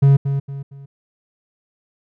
triangle tone with echo, 138.59 Hz, C#3, in tune, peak -6 dBFS, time 0.02-0.17 s, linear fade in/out 10 ms, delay 230 ms, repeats 3, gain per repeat -9 dB, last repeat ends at 0.86 s, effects none

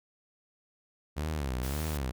sawtooth tone with vibrato, 69.9 Hz, C#2, 15 cents sharp, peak -27 dBFS, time 1.16-2.12 s, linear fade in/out 20 ms, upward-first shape sine, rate 1.8 Hz, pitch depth 210 cents each way
white noise, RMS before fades -43 dBFS, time 1.63-1.97 s, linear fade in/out 0 ms
effects none

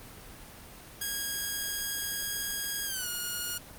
5% pulse tone with pitch glide, 1640 to 1436 Hz, G#6 to F6, -22 to +48 cents, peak -21 dBFS, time 1.01-3.58 s, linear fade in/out 5 ms, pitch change -230 cents, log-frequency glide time 2.85-3.08 s, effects pink hiss -48 dBFS RMS until 3.78 s + Opus 24 kbps

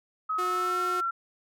sine tone with pitch glide, 1275 to 1358.6 Hz, D#6 to F6, +42 to -48 cents, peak -26 dBFS, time 0.29-1.11 s, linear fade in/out 10 ms, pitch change +110 cents, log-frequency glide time 0.41-0.79 s
sawtooth tone, 361.9 Hz, F#4, 38 cents flat, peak -28 dBFS, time 0.38-1.01 s, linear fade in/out 10 ms
effects none

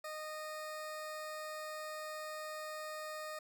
20% pulse tone, 617 Hz, D#5, 15 cents flat, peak -37 dBFS, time 0.04-3.39 s, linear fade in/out 5 ms, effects none

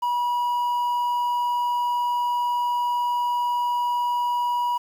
triangle tone with quantisation, 969 Hz, B5, 33 cents flat, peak -19 dBFS, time 0.02-4.78 s, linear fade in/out 10 ms, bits 8, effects none

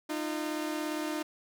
sawtooth tone pair together, 305.8 / 343.2 Hz, D#4 / F4, -30 / -30 cents, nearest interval major second, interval 200 cents, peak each -29 / -34 dBFS, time 0.09-1.23 s, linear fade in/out 10 ms, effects none

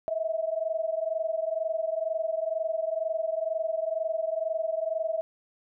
sine tone pair together, 637.9 / 660 Hz, D#5 / E5, +43 / +2 cents, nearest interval minor second, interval 59 cents, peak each -29 / -30 dBFS, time 0.08-5.21 s, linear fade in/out 0 ms, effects none

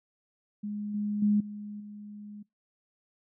sine tone with level steps, 207.7 Hz, G#3, in tune, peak -32 / -28 / -21 / -37 / -41 dBFS, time 0.63-2.43 s, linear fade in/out 10 ms, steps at 0.94 / 1.22 / 1.4 / 1.8 s, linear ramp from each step 5 ms, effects noise-tail reverb RT60 0.2 s tail -24 dB re dry

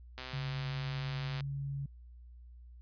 click train, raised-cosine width 0.2 ms, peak -25 dBFS, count 158, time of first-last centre 0.18-1.407 s, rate 128 Hz
sine tone with pitch glide, 137.8 to 139 Hz, C#3 to C#3, -10 to +5 cents, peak -35 dBFS, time 0.33-1.86 s, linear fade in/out 5 ms, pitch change +15 cents, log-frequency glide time 0.59-1.35 s
effects added 60 Hz sine -50 dBFS peak until 2.81 s + resampled to 11025 Hz

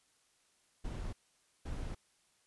brown noise bursts at uneven times, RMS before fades -40 dBFS, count 2, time 0.84-1.13 / 1.65-1.95 s, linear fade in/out 10 ms, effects white hiss -72 dBFS RMS until 2.46 s + resampled to 24000 Hz

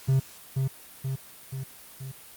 triangle tone with echo, 133.3 Hz, C3, 33 cents sharp, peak -17 dBFS, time 0.08-0.2 s, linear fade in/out 10 ms, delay 480 ms, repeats 4, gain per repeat -4 dB, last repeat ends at 2.12 s, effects white hiss -48 dBFS RMS until 2.36 s + Opus 48 kbps

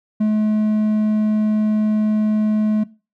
triangle tone, 214 Hz, A3, 48 cents flat, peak -12 dBFS, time 0.2-2.84 s, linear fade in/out 10 ms, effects noise-tail reverb RT60 0.3 s tail -19 dB re dry

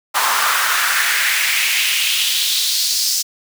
pink noise with high-pass filter sweep, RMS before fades -17 dBFS, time 0.14-3.23 s, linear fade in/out 20 ms, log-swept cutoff 1000 to 5400 Hz, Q 2.8, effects none

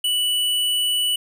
square tone, 2960 Hz, F#7, in tune, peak -19 dBFS, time 0.04-1.16 s, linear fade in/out 5 ms, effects none

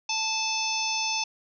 harmonic tone with a mistuned harmonic, 880 Hz, A5, in tune, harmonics 1 / 3 / 4 / 5 / 6 / 7, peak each -32 / -31 / -36 / -37 / -31 / -32 dBFS, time 0.09-1.24 s, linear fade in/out 5 ms, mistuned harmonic 3, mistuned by -18 cents, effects none

